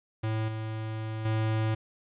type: tone with level steps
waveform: square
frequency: 110 Hz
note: A2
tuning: in tune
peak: -28 / -33 / -26 dBFS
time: 0.23-1.75 s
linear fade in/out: 10 ms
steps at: 0.48 / 1.25 s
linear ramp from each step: 5 ms
effects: resampled to 8000 Hz + 10-bit